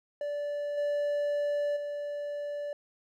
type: tone with level steps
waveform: triangle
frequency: 582 Hz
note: D5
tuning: 16 cents flat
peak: -29 / -25 / -31 dBFS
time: 0.21-2.73 s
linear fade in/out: 2 ms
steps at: 0.77 / 1.76 s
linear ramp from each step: 10 ms
effects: none